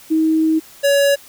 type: tone pair in turn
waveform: sine / square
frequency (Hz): 317.6 / 563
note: D#4 / C#5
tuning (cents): +36 / +27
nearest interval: minor seventh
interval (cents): 991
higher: second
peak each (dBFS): -12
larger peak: neither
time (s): 0.1-0.6 / 0.83-1.16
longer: first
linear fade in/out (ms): 20
effects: white hiss -43 dBFS RMS until 1.28 s

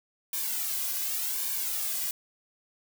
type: noise with flanger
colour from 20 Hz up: blue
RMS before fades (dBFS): -31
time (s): 0.33-2.11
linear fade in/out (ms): 2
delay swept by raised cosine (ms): 1.5 to 2.25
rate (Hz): 0.88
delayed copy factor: -0.9
effects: none

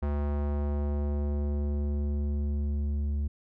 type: tone with low-pass filter sweep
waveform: square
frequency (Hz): 72.5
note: D2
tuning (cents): -22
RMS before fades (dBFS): -29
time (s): 0.02-3.28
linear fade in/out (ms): 10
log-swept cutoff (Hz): 1200 to 160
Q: 0.84
effects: none

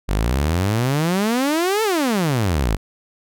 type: exponential two-way sweep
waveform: sawtooth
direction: up then down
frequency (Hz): 46.39 to 453.9 to 46.39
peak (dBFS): -13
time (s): 0.08-2.77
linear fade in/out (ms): 20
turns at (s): 1.83
effects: none

